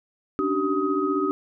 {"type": "tone cluster", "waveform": "sine", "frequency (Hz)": [281.1, 296.4, 382.4, 1259], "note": ["C#4", "D4", "G4", "D#6"], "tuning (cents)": [24, 16, -43, 20], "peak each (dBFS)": [-29, -26, -25, -27], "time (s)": [0.39, 1.31], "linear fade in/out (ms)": 0, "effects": []}